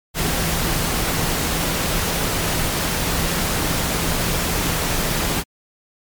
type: tone in noise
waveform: sine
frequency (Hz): 164.8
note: E3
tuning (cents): 0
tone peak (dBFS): -29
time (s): 0.14-5.44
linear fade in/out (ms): 50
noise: pink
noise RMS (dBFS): -21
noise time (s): 0.14-5.44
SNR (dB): -11
effects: MP3 96 kbps